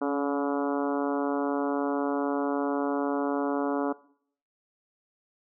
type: harmonic tone with a mistuned harmonic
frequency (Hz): 142.6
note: C#3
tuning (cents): +49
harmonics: 2 / 3 / 4 / 5 / 6 / 7 / 8 / 9 / 10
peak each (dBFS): -28 / -32 / -34 / -36 / -38 / -39 / -40 / -41 / -42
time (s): 0.01-3.93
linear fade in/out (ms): 10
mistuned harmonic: 2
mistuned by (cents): -24
effects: noise-tail reverb RT60 0.6 s tail -20 dB re dry